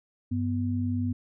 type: tone pair together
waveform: sine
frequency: 97.95 / 246.6 Hz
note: G2 / B3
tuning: -1 / -2 cents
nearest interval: octave + major third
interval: 1599 cents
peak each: -28 dBFS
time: 0.31-1.13 s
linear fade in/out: 10 ms
effects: none